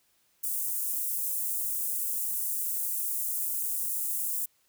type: high-pass noise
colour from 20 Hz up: white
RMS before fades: -31 dBFS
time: 0.43-4.46 s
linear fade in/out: 10 ms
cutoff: 8600 Hz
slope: 24 dB/octave
effects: white hiss -69 dBFS RMS until 4.68 s